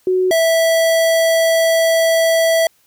sine / square tone pair in turn, 370 / 656.4 Hz, F#4 / E5, 0 / -8 cents, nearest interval minor seventh, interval 992 cents, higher second, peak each -12 dBFS, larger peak neither, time 0.07-0.31 / 0.31-2.67 s, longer second, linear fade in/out 2 ms, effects white hiss -57 dBFS RMS until 2.86 s

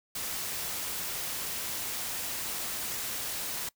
white noise, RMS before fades -35 dBFS, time 0.15-3.69 s, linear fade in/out 5 ms, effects noise-tail reverb RT60 0.1 s tail -21 dB re dry

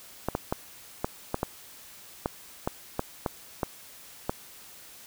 clicks, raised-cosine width 1 ms, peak -12 dBFS, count 12, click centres 0.286 / 0.351 / 0.525 / 1.045 / 1.344 / 1.431 / 2.259 / 2.675 / 2.994 / 3.262 / 3.632 / 4.295 s, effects white hiss -49 dBFS RMS until 5.06 s

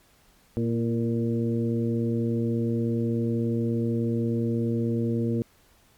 harmonic tone with a mistuned harmonic, 116.54 Hz, A#2, in tune, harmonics 1 / 2 / 3 / 4 / 5, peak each -27 / -26 / -31 / -32 / -45 dBFS, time 0.57-5.42 s, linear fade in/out 0 ms, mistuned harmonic 3, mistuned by -35 cents, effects pink hiss -60 dBFS RMS until 5.97 s + MP3 96 kbps

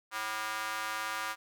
square tone with high-pass filter, 108.9 Hz, A2, 17 cents flat, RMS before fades -36 dBFS, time 0.11-1.36 s, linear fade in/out 50 ms, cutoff 1200 Hz, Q 2.1, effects none

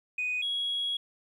sine tone pair in turn, 2489 / 3322 Hz, D#7 / G#7, 0 / 0 cents, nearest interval perfect fourth, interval 500 cents, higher second, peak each -27 / -27 dBFS, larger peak neither, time 0.18-0.42 / 0.42-0.97 s, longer second, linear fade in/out 5 ms, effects tanh soft clip ceiling -24 dBFS + 11-bit

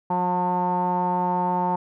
sawtooth tone with low-pass filter, 179.4 Hz, F3, 47 cents sharp, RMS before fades -23 dBFS, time 0.1-1.76 s, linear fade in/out 5 ms, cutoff 890 Hz, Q 9.7, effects none

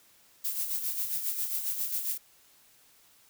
violet noise with tremolo, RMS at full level -30 dBFS, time 0.44-2.18 s, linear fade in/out 10 ms, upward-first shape sine, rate 7.4 Hz, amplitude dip 55%, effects white hiss -61 dBFS RMS until 3.29 s

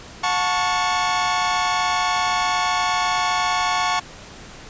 sawtooth chord, F# minor, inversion none, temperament equal with one note detuned, 723.1 / 880 / 1108.7 Hz, F#5 / A5 / C#6, -40 / 0 / 0 cents, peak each -20 / -20 / -18 dBFS, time 0.23-4 s, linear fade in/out 10 ms, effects pink hiss -40 dBFS RMS until 4.69 s + resampled to 16000 Hz

